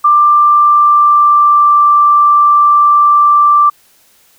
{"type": "tone with pitch glide", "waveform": "sine", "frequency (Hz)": [1184, 1175.1], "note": ["D6", "D6"], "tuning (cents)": [14, 1], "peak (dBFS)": -4, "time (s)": [0.04, 3.7], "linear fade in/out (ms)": 10, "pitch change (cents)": -13, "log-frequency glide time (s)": [0.25, 1.82], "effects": ["white hiss -49 dBFS RMS until 4.38 s"]}